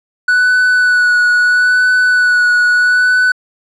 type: tone with vibrato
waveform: triangle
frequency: 1480 Hz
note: F#6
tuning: in tune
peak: -6 dBFS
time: 0.28-3.32 s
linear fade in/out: 5 ms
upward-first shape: sine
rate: 0.76 Hz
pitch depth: 20 cents each way
effects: resampled to 24000 Hz